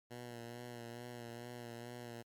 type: tone with vibrato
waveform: 10% pulse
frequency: 119.6 Hz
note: A#2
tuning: 45 cents sharp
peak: -38 dBFS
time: 0.1-2.23 s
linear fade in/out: 20 ms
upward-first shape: sine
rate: 2.3 Hz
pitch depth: 36 cents each way
effects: MP3 96 kbps